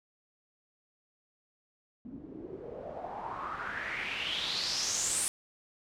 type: noise with low-pass filter sweep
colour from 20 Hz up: white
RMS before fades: -36 dBFS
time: 2.05-5.28 s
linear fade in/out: 0 ms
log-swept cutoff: 230 to 9500 Hz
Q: 5.1
effects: none